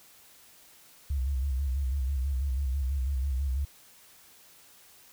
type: tone with vibrato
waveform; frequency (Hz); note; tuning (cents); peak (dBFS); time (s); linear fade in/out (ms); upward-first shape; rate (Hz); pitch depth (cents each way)
sine; 67; C2; +42; -26; 1.1-3.65; 5; square; 6.1; 84
effects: white hiss -56 dBFS RMS until 5.12 s